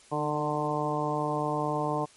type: harmonic tone with a mistuned harmonic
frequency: 149.4 Hz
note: D3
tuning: 30 cents sharp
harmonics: 1 / 2 / 3 / 4 / 5 / 6 / 7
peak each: -34 / -34 / -34 / -34 / -34 / -34 / -34 dBFS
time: 0.11-2.06 s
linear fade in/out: 20 ms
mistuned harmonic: 2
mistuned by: +26 cents
effects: white hiss -56 dBFS RMS until 2.16 s + MP3 48 kbps